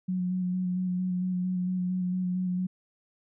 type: tone with vibrato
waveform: sine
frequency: 182.3 Hz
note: F#3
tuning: 25 cents flat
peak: -26 dBFS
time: 0.08-2.67 s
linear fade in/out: 10 ms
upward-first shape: square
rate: 4.4 Hz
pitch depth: 17 cents each way
effects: none